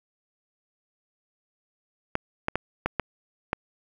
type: clicks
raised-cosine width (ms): 0.5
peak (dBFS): -9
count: 6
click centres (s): 2.154 / 2.484 / 2.556 / 2.86 / 2.997 / 3.531
effects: 8-bit

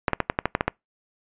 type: clicks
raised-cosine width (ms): 0.5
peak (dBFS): -5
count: 9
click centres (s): 0.082 / 0.133 / 0.203 / 0.299 / 0.389 / 0.456 / 0.551 / 0.609 / 0.68
effects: noise-tail reverb RT60 0.2 s tail -26 dB re dry + resampled to 8000 Hz

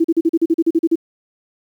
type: tone bursts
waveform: sine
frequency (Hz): 329.6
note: E4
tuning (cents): 0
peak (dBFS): -10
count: 12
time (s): 0-0.957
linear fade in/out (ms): 10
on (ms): 44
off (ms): 39
effects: 8-bit

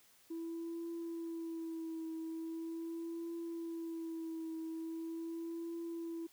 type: tone with vibrato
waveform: sine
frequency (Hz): 329.6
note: E4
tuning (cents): 0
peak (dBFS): -38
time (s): 0.3-6.27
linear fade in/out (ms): 10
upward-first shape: triangle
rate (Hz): 0.41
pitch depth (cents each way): 37
effects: tanh soft clip ceiling -37 dBFS + white hiss -66 dBFS RMS until 6.32 s

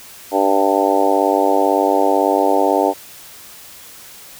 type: harmonic tone with a mistuned harmonic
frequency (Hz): 98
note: G2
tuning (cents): 0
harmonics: 3 / 4 / 5 / 6 / 7 / 8 / 9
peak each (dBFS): -20 / -20 / -20 / -20 / -20 / -20 / -20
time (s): 0.31-2.94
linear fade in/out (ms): 50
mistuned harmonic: 9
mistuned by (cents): +17
effects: white hiss -39 dBFS RMS until 4.39 s

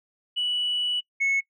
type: tone pair in turn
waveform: sine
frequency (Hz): 2950 / 2197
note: F#7 / C#7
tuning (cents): -6 / -16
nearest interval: perfect fourth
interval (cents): 510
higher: first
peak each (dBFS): -22 / -18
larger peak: second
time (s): 0.36-1.01 / 1.2-1.41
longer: first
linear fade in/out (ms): 20
effects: noise-tail reverb RT60 0.1 s tail -24 dB re dry + tanh soft clip ceiling -19 dBFS

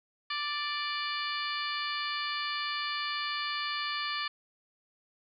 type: harmonic tone with a mistuned harmonic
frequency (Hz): 587.3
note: D5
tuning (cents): 0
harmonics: 2 / 3 / 4 / 5 / 6 / 7 / 8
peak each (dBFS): -36 / -38 / -39 / -40 / -41 / -41 / -42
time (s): 0.3-4.28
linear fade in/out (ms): 5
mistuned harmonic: 7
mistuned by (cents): +66
effects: none

